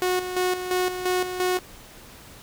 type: tone with tremolo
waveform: sawtooth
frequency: 365.2 Hz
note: F#4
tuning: 23 cents flat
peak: -17 dBFS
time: 0.02-1.59 s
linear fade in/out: 0 ms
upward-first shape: square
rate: 2.9 Hz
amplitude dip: 60%
effects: pink hiss -46 dBFS RMS until 2.42 s